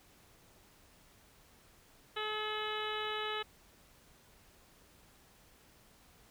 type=harmonic tone; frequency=428.1 Hz; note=A4; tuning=47 cents flat; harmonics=1 / 2 / 3 / 4 / 5 / 6 / 7 / 8 / 9; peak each=-41 / -44 / -41 / -44 / -47 / -48 / -43 / -48 / -46 dBFS; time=2.16-3.43 s; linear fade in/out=10 ms; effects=pink hiss -63 dBFS RMS until 6.3 s